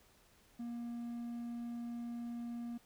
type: tone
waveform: triangle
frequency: 236.6 Hz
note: A#3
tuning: 26 cents sharp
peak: -38 dBFS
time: 0.59-2.78 s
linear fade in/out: 10 ms
effects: pink hiss -67 dBFS RMS until 2.85 s